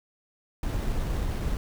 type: noise with sample-and-hold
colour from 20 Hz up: brown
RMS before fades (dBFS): -28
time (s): 0.63-1.57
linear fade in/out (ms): 2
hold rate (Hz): 7350
effects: none